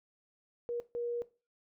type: tone bursts at uneven times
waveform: sine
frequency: 476.2 Hz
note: A#4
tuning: 37 cents sharp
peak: -33 dBFS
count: 2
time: 0.69-0.8 / 0.95-1.22 s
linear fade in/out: 0 ms
effects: noise-tail reverb RT60 0.3 s tail -17 dB re dry